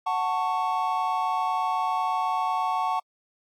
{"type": "chord", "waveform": "triangle", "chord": "F# minor", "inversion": "none", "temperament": "just", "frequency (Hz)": [740, 888, 1110], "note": ["F#5", "A5", "C#6"], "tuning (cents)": [0, 16, 2], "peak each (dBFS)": -26, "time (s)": [0.06, 3], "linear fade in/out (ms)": 10, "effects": ["AAC 64 kbps"]}